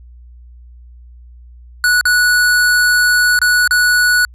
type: tone with dropouts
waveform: square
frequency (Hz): 1471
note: F#6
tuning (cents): -11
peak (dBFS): -10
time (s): 1.84-4.25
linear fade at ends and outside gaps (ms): 1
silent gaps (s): 2.011-2.054 / 3.39-3.416 / 3.676-3.709
effects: added 60 Hz sine -36 dBFS peak until 4.34 s + resampled to 32000 Hz